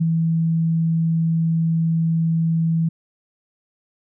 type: tone with ADSR envelope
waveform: sine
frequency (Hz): 163.8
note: E3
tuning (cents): -11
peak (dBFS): -14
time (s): 0-2.89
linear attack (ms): 16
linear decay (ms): 20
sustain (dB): -2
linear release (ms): 8
effects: none